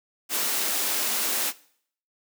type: high-pass noise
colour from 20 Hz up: white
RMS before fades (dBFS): -26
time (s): 0.29-1.53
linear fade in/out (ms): 50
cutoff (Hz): 200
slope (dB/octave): 48
effects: noise-tail reverb RT60 0.6 s tail -20 dB re dry